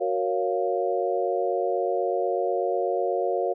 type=chord; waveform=sine; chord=Gb major seventh; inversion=none; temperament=equal; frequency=370 / 466.2 / 554.4 / 698.5 Hz; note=Gb4 / Bb4 / Db5 / F5; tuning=0 / 0 / 0 / 0 cents; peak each=-28 dBFS; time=0-3.54 s; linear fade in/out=20 ms; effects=none